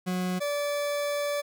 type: tone pair in turn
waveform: 40% pulse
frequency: 182.5 / 579.4 Hz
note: F#3 / D5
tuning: -24 / -24 cents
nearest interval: octave + minor sixth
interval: 2000 cents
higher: second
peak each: -26 dBFS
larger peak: neither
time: 0.06-0.4 / 0.4-1.42 s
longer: second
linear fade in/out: 20 ms
effects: none